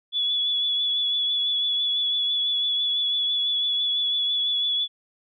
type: tone with vibrato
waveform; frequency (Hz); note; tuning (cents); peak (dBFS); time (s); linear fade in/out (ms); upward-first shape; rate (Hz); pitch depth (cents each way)
sine; 3413; G#7; +47; -21; 0.12-4.88; 50; sine; 6; 22
effects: none